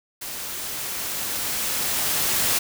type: noise with level ramp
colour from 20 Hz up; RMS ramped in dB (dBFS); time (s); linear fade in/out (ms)
white; -33 to -21; 0.21-2.59; 10
effects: none